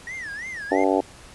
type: tone with vibrato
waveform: triangle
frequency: 1850 Hz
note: A#6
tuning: 14 cents flat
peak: -29 dBFS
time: 0.07-0.84 s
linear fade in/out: 2 ms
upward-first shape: sine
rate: 3 Hz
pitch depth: 230 cents each way
type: harmonic tone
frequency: 95.8 Hz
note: G2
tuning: 39 cents flat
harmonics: 3 / 4 / 5 / 6 / 7 / 8 / 9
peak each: -23 / -24 / -25 / -26 / -26 / -27 / -28 dBFS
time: 0.71-1.01 s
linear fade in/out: 10 ms
effects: pink hiss -46 dBFS RMS until 1.34 s + resampled to 24000 Hz